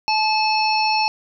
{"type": "harmonic tone with a mistuned harmonic", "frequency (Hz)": 865, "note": "A5", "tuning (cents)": -30, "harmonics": [1, 3, 5, 6], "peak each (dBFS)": [-18, -23, -25, -26], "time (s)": [0.08, 1.08], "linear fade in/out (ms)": 0, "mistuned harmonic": 6, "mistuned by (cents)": 71, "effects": []}